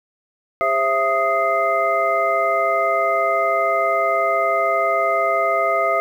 sine tone cluster, 403.4 / 533 / 666 / 1248 / 2082 Hz, G4 / C5 / E5 / D#6 / C7, +50 / +32 / +18 / +5 / -9 cents, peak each -28 / -26 / -19 / -20 / -25 dBFS, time 0.61-6 s, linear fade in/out 0 ms, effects 8-bit

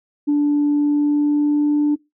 sine tone with pitch glide, 292 to 295.1 Hz, D4 to D4, -10 to +8 cents, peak -12 dBFS, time 0.27-1.96 s, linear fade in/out 20 ms, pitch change +18 cents, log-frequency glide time 0.7-1.78 s, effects noise-tail reverb RT60 0.2 s tail -22 dB re dry + tanh soft clip ceiling -11 dBFS

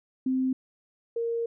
sine tone pair in turn, 260 / 464.3 Hz, C4 / A#4, -11 / -7 cents, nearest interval minor seventh, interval 1004 cents, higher second, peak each -23 / -26 dBFS, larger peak first, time 0.26-0.53 / 1.16-1.46 s, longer second, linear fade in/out 5 ms, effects none

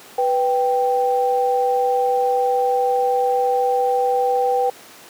sine tone pair together, 493.9 / 784 Hz, B4 / G5, 0 / 0 cents, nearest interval minor sixth, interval 800 cents, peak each -18 dBFS, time 0.18-4.7 s, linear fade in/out 5 ms, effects pink hiss -42 dBFS RMS until 5.09 s + high-pass 300 Hz 12 dB/octave

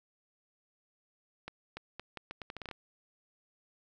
accelerating click train, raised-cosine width 0.3 ms, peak -25 dBFS, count 12, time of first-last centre 1.48-2.712 s, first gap 290 ms, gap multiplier 0.78, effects none

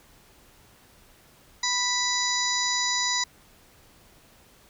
harmonic tone, 987.8 Hz, B5, in tune, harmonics 1 / 2 / 4 / 5 / 6 / 7, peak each -31 / -30 / -29 / -31 / -31 / -31 dBFS, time 1.63-3.24 s, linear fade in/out 5 ms, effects pink hiss -56 dBFS RMS until 4.69 s

